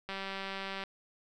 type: click train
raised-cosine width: 0.3 ms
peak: -23 dBFS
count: 146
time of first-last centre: 0.09-0.837 s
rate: 194 Hz
effects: none